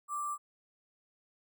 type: tone with sample-and-hold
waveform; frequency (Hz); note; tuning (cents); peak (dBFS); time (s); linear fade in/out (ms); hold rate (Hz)
sine; 1174.7; D6; 0; -33; 0.08-0.38; 50; 8820
effects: none